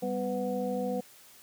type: tone cluster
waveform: sine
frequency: 196.6 / 249.9 / 498.9 / 737 Hz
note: G3 / B3 / B4 / F#5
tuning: +5 / +21 / +17 / -7 cents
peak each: -34 / -36 / -32 / -38 dBFS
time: 0.02-1.01 s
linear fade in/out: 10 ms
effects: white hiss -55 dBFS RMS until 1.42 s + high-pass 60 Hz 12 dB/octave